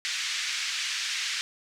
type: band-pass noise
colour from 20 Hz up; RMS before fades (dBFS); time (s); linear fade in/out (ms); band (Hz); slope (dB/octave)
pink; -31; 0.05-1.41; 0; 1800 to 6700; 24
effects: none